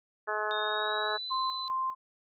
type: harmonic tone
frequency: 212.7 Hz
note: G#3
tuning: 42 cents sharp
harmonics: 2 / 3 / 4 / 5 / 6 / 7 / 8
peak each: -37 / -37 / -37 / -37 / -37 / -37 / -37 dBFS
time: 0.27-1.18 s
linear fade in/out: 20 ms
type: tone with pitch glide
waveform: sine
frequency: 3688 to 4022 Hz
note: A#7 to B7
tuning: -19 to +31 cents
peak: -35 dBFS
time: 0.51-1.68 s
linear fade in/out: 0 ms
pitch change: +150 cents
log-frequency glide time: 0.61-1.29 s
type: tone with tremolo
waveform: sine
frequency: 1046.5 Hz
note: C6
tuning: in tune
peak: -28 dBFS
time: 1.3-1.95 s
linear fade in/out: 20 ms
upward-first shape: square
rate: 2.5 Hz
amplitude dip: 60%
effects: none